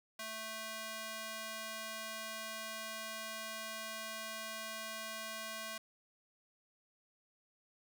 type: tone with high-pass filter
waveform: square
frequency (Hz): 220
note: A3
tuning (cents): 0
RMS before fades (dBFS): -44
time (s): 0.19-5.78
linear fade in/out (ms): 5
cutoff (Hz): 940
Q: 0.52
effects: none